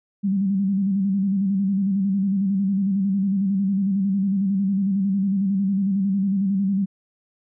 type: tone with vibrato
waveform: sine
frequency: 195.4 Hz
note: G3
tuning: 5 cents flat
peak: -18 dBFS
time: 0.23-6.86 s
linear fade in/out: 20 ms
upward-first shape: square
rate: 11 Hz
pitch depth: 54 cents each way
effects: none